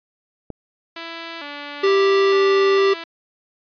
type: click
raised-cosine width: 2 ms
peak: -18 dBFS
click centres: 0.503 s
type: tone with vibrato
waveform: 5% pulse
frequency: 310 Hz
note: D#4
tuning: 6 cents flat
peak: -19 dBFS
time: 0.96-3.04 s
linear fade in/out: 5 ms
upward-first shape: square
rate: 1.1 Hz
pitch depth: 120 cents each way
type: tone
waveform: square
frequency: 392 Hz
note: G4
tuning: in tune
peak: -14 dBFS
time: 1.83-2.94 s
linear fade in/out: 10 ms
effects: resampled to 11025 Hz